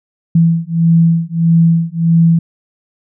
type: beating tone pair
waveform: sine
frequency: 165.4 / 167 Hz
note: E3 / E3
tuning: +6 / +23 cents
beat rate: 1.6 Hz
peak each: -11 dBFS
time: 0.35-2.39 s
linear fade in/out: 5 ms
effects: none